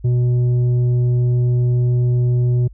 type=tone with tanh clipping; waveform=triangle; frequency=122.7 Hz; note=B2; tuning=11 cents flat; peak=-14 dBFS; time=0.04-2.68 s; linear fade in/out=10 ms; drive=10 dB; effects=added 50 Hz sine -37 dBFS peak until 2.73 s